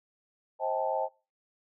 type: chord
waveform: sine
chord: A half-diminished seventh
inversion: first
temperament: just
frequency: 528 / 633.6 / 792 / 880 Hz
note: C5 / Eb5 / G5 / A5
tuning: +16 / +31 / +18 / 0 cents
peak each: -33 dBFS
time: 0.59-1.09 s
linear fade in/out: 50 ms
effects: noise-tail reverb RT60 0.3 s tail -22 dB re dry